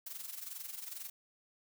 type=noise with amplitude modulation; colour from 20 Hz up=blue; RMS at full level=-42 dBFS; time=0.06-1.1 s; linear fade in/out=5 ms; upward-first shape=sine; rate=22.3 Hz; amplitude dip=70%; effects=none